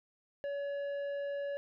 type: tone with tanh clipping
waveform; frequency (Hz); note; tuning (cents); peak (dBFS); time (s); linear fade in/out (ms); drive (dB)
sine; 566; C#5; +36; -36; 0.44-1.57; 0; 8
effects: none